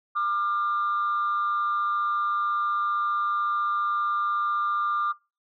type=tone pair together; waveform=sine; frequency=1194.8 / 1396.9 Hz; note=D6 / F6; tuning=+29 / 0 cents; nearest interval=minor third; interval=271 cents; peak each=-22 / -31 dBFS; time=0.15-5.13 s; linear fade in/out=20 ms; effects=noise-tail reverb RT60 0.3 s tail -25 dB re dry + tanh soft clip ceiling -18 dBFS